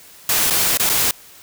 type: noise with dropouts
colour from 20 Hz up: white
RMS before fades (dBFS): -17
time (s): 0.29-1.11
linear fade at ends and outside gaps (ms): 2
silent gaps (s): 0.501-0.506 / 0.773-0.797 / 0.893-0.897
effects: white hiss -44 dBFS RMS until 1.42 s